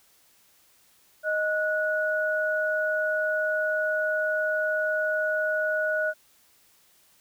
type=tone pair together; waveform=sine; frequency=622.3 / 1466 Hz; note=D#5 / F#6; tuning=0 / -16 cents; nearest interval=octave + minor third; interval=1484 cents; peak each=-26 dBFS; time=1.23-6.14 s; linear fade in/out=50 ms; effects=white hiss -61 dBFS RMS until 7.2 s